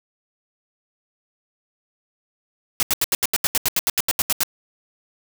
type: noise bursts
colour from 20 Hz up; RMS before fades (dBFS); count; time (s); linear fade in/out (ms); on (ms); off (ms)
white; -19; 16; 2.8-4.433; 0; 28; 79
effects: none